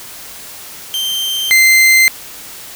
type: tone pair in turn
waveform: 40% pulse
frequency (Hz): 3136 / 2079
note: G7 / C7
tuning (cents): 0 / -12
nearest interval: perfect fifth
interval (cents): 712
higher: first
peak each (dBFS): -15 / -5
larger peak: second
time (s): 0.94-1.51 / 1.51-2.08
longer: neither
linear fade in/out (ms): 0
effects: white hiss -32 dBFS RMS until 2.75 s